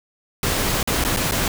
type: noise with dropouts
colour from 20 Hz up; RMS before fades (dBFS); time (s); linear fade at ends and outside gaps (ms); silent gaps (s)
pink; -21; 0.43-1.48; 2; 0.83-0.874 / 1.04-1.048 / 1.164-1.17 / 1.312-1.32
effects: none